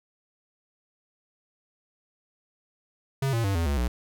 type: tone with pitch steps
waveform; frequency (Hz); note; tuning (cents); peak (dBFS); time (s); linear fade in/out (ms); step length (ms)
square; 135.7 / 115.44 / 98.2 / 83.53 / 71.06 / 60.45; C#3 / A#2 / G2 / E2 / C#2 / B1; -36 / -16 / +4 / +23 / +44 / -36; -24; 3.22-3.88; 5; 110
effects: none